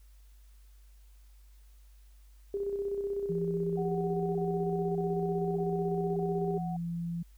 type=tone with tremolo; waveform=sine; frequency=400 Hz; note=G4; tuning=35 cents sharp; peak=-29 dBFS; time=2.54-6.58 s; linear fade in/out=2 ms; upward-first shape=square; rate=16 Hz; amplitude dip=40%
type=tone; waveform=sine; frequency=170 Hz; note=F3; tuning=46 cents flat; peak=-32 dBFS; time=3.29-7.23 s; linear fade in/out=10 ms
type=tone bursts; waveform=sine; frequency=740 Hz; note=F#5; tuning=in tune; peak=-38 dBFS; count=5; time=3.77-6.766 s; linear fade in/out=5 ms; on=580 ms; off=24 ms
effects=added 50 Hz sine -53 dBFS peak until 7.37 s + white hiss -69 dBFS RMS until 7.37 s